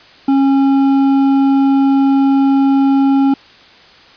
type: tone with hard clipping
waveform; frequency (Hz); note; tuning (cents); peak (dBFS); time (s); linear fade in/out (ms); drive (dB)
triangle; 273.2; C#4; -25; -10; 0.28-3.34; 5; 11
effects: white hiss -42 dBFS RMS until 4.16 s + resampled to 11025 Hz